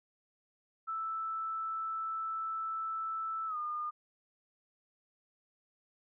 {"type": "tone with pitch glide", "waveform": "sine", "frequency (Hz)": [1318.5, 1216.1], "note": ["E6", "D#6"], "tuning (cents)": [0, -40], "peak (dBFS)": -34, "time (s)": [0.87, 3.91], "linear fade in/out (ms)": 20, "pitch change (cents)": -140, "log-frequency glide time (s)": [3.47, 3.57], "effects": []}